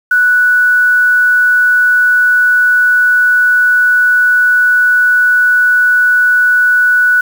sine tone with quantisation, 1480 Hz, F#6, in tune, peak -6 dBFS, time 0.11-7.21 s, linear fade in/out 5 ms, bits 5, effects none

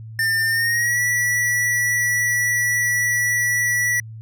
square tone with pitch glide, 1798 to 1949.4 Hz, A6 to B6, +37 to -23 cents, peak -18 dBFS, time 0.19-4 s, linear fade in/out 2 ms, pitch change +140 cents, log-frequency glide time 0.48-1 s, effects added 111 Hz sine -33 dBFS peak until 4.21 s

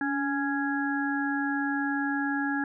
harmonic tone with a mistuned harmonic, 277.2 Hz, C#4, in tune, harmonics 1 / 3 / 5 / 6, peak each -28 / -34 / -38 / -31 dBFS, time 0.01-2.64 s, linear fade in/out 2 ms, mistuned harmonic 1, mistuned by +35 cents, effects none

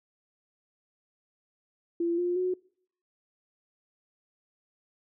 sine tone with pitch steps, 340.4 / 353 / 366.1 Hz, F4 / F4 / F#4, -44 / +19 / -18 cents, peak -25 dBFS, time 2-2.54 s, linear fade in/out 5 ms, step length 180 ms, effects noise-tail reverb RT60 0.6 s tail -24 dB re dry

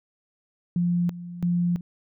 sine tone with tremolo, 174.61 Hz, F3, in tune, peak -20 dBFS, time 0.76-1.81 s, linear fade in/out 2 ms, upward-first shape square, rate 1.5 Hz, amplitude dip 80%, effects none

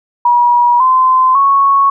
sine tone with pitch steps, 963 / 1032.1 / 1106.2 Hz, B5 / C6 / C#6, -44 / -24 / -4 cents, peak -6 dBFS, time 0.25-1.9 s, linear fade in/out 5 ms, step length 550 ms, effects none

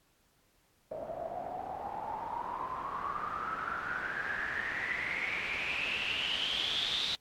white noise with low-pass filter sweep, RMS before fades -36 dBFS, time 0.91-7.15 s, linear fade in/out 0 ms, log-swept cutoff 610 to 3800 Hz, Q 10, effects pink hiss -70 dBFS RMS until 7.2 s + AAC 64 kbps

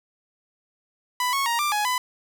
sawtooth tone with pitch steps, 994 / 1101 / 937 / 1185 / 837 / 1002 Hz, B5 / C#6 / A#5 / D6 / G#5 / B5, +11 / -12 / +9 / +15 / +13 / +25 cents, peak -18 dBFS, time 1.2-1.98 s, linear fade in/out 2 ms, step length 130 ms, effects none

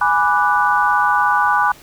sine chord, G# half-diminished seventh, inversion none, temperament equal, 830.6 / 987.8 / 1174.7 / 1480 Hz, G#5 / B5 / D6 / F#6, 0 / 0 / 0 / 0 cents, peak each -18 dBFS, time 0.01-1.72 s, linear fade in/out 5 ms, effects pink hiss -43 dBFS RMS until 1.82 s

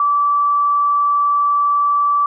sine tone, 1158 Hz, D6, 25 cents flat, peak -12 dBFS, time 0-2.26 s, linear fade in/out 2 ms, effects none

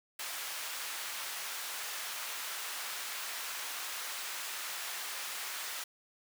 pink high-pass noise, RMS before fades -40 dBFS, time 0.19-5.84 s, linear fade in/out 5 ms, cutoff 1200 Hz, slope 12 dB/octave, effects none

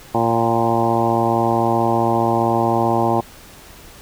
harmonic tone with a mistuned harmonic, 115.4 Hz, A#2, 17 cents flat, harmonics 1 / 2 / 3 / 4 / 5 / 6 / 7 / 8 / 9, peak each -24 / -23 / -21 / -27 / -24 / -23 / -21 / -24 / -27 dBFS, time 0.14-3.21 s, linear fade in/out 10 ms, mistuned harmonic 6, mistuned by +36 cents, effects pink hiss -42 dBFS RMS until 4.01 s

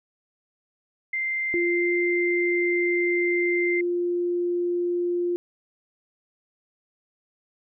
sine tone, 2089 Hz, C7, 3 cents flat, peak -24 dBFS, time 1.13-3.81 s, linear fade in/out 5 ms
sine tone with pitch glide, 347.1 to 350.7 Hz, F4 to F4, -11 to +7 cents, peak -22 dBFS, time 1.54-5.36 s, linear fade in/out 0 ms, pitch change +18 cents, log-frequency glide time 1.65-1.92 s
effects none

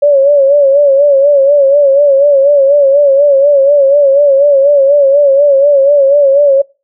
sine tone with vibrato, 562 Hz, C#5, 24 cents sharp, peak -3 dBFS, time 0.02-6.62 s, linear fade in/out 10 ms, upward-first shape sine, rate 4.1 Hz, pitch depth 71 cents each way, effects noise-tail reverb RT60 0.3 s tail -23 dB re dry

